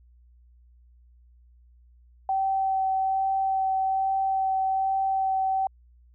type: tone with vibrato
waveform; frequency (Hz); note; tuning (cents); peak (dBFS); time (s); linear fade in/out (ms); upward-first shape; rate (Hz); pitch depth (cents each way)
sine; 769; G5; -33; -22; 2.29-5.67; 2; sine; 1.2; 9
effects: added 60 Hz sine -53 dBFS peak until 6.14 s